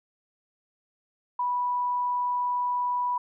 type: tone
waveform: sine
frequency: 983 Hz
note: B5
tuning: 8 cents flat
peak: -24 dBFS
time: 1.39-3.18 s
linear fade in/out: 5 ms
effects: none